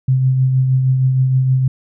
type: tone with tremolo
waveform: sine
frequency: 130.5 Hz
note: C3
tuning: 4 cents flat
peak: -9 dBFS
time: 0.08-1.68 s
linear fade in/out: 5 ms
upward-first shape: triangle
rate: 6.4 Hz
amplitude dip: 40%
effects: none